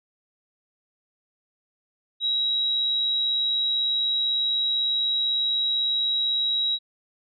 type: tone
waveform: sine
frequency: 3854 Hz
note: B7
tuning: 43 cents flat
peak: -21 dBFS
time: 2.2-6.79 s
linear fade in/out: 50 ms
effects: none